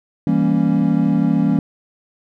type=chord; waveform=triangle; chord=E diminished seventh; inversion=none; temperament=equal with one note detuned; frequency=164.81 / 197.48 / 233.1 / 277.2 Hz; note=E3 / G3 / Bb3 / Db4; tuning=0 / +13 / 0 / 0 cents; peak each=-17 dBFS; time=0.27-1.59 s; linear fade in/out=2 ms; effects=none